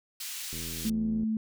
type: high-pass noise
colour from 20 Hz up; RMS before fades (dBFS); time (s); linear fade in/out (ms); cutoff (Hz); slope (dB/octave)
pink; -38; 0.2-0.9; 5; 3200; 12
type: click train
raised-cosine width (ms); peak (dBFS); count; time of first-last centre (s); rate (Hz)
3; -30; 59; 0.53-1.234; 82.4
type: tone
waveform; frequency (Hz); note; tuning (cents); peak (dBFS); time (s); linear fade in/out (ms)
sine; 219.7; A3; -2; -26; 0.85-1.37; 2
effects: none